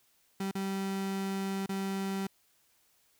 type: tone with dropouts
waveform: 35% pulse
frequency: 194.1 Hz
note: G3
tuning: 17 cents flat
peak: -30 dBFS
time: 0.4-2.27 s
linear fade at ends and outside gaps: 5 ms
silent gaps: 0.513-0.551 / 1.662-1.691 s
effects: white hiss -69 dBFS RMS until 3.19 s